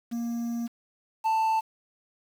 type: tone pair in turn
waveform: triangle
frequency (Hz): 234.5 / 885.4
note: A#3 / A5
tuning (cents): +11 / +11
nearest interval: octave + major seventh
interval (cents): 2300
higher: second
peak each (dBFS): -26 / -20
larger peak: second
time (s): 0.11-0.68 / 1.24-1.61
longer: first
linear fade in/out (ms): 20
effects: 8-bit